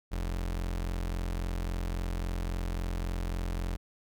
35% pulse tone, 43.65 Hz, F1, in tune, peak -29 dBFS, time 0.11-3.77 s, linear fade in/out 20 ms, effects none

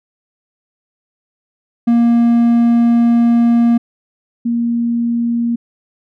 triangle / sine tone pair in turn, 235 / 235 Hz, A#3 / A#3, +14 / +14 cents, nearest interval unison, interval 0 cents, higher neither, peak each -6 / -13 dBFS, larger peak first, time 1.87-3.78 / 4.45-5.56 s, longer first, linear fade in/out 10 ms, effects none

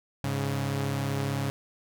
sawtooth tone pair together, 103.29 / 138.59 Hz, G#2 / C#3, -9 / 0 cents, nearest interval perfect fourth, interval 509 cents, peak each -28 / -25 dBFS, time 0.24-1.5 s, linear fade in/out 0 ms, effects none

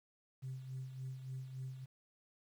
sine tone with tremolo, 130.81 Hz, C3, in tune, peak -39 dBFS, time 0.42-1.86 s, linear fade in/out 20 ms, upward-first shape sine, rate 3.5 Hz, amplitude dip 60%, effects tanh soft clip ceiling -37 dBFS + 11-bit

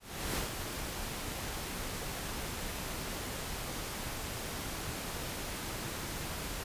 pink noise with ADSR envelope, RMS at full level -34 dBFS, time 0-6.64 s, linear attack 360 ms, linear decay 130 ms, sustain -5 dB, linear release 10 ms, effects resampled to 32000 Hz

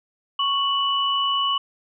sine tone pair together, 1108.7 / 2960 Hz, C#6 / F#7, 0 / 0 cents, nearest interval octave + perfect fourth, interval 1700 cents, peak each -22 dBFS, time 0.39-1.58 s, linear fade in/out 5 ms, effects none

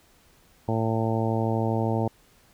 harmonic tone, 112.5 Hz, A2, 39 cents sharp, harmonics 1 / 2 / 3 / 4 / 5 / 6 / 7 / 8, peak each -26 / -29 / -31 / -32 / -33 / -34 / -34 / -35 dBFS, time 0.68-2.08 s, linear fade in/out 5 ms, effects pink hiss -59 dBFS RMS until 2.53 s

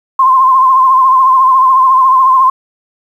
sine tone with vibrato, 1046.5 Hz, C6, in tune, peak -4 dBFS, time 0.19-2.5 s, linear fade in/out 5 ms, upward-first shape triangle, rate 14 Hz, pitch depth 63 cents each way, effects 7-bit

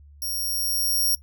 5% pulse tone with level ramp, 5580 Hz, F8, 2 cents flat, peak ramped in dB -21 to -13 dBFS, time 0.22-1.15 s, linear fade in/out 2 ms, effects noise-tail reverb RT60 0.1 s tail -19 dB re dry + added 72 Hz sine -46 dBFS peak until 1.22 s

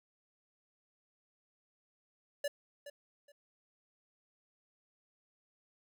square tone with echo, 576 Hz, D5, 34 cents flat, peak -33 dBFS, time 2.44-2.48 s, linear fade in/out 5 ms, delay 420 ms, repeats 2, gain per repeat -13 dB, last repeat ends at 3.32 s, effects none

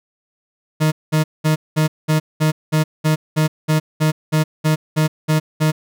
40% pulse tone bursts, 155.4 Hz, D#3, 2 cents flat, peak -12 dBFS, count 16, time 0.8-5.72 s, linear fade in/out 20 ms, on 120 ms, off 200 ms, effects none

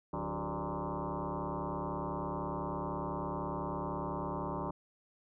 sine tone with frequency modulation, 368 Hz, F#4, 9 cents flat, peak -34 dBFS, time 0.13-4.71 s, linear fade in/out 5 ms, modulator 110 Hz, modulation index 6.7, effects none

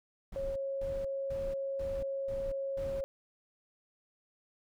brown noise bursts, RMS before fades -43 dBFS, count 6, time 0.32-3.01 s, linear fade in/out 5 ms, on 240 ms, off 250 ms
sine tone, 546 Hz, C#5, 26 cents flat, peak -33 dBFS, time 0.36-3.04 s, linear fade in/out 0 ms
effects none

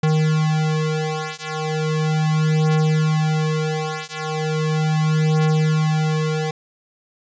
square beating tone pair, 155.5 / 155.87 Hz, D#3 / D#3, -1 / +3 cents, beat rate 0.37 Hz, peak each -21 dBFS, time 0.03-6.51 s, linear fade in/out 5 ms, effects resampled to 16000 Hz

